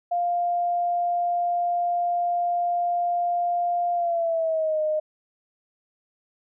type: tone with pitch glide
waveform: sine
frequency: 700 to 616.5 Hz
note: F5 to D#5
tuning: +4 to -16 cents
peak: -21 dBFS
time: 0.11-5 s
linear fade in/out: 10 ms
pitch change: -220 cents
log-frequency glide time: 3.94-4.81 s
effects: none